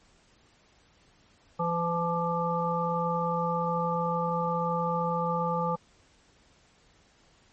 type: harmonic tone with a mistuned harmonic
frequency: 169.3 Hz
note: E3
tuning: 46 cents sharp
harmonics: 1 / 3 / 5 / 7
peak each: -31 / -31 / -31 / -31 dBFS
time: 1.59-5.76 s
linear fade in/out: 10 ms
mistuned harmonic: 5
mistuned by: +41 cents
effects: pink hiss -62 dBFS RMS until 7.52 s + MP3 32 kbps